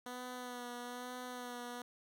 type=tone with vibrato; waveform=10% pulse; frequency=246.5 Hz; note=B3; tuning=3 cents flat; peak=-35 dBFS; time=0.06-1.82 s; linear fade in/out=2 ms; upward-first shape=sine; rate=1.1 Hz; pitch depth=27 cents each way; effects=none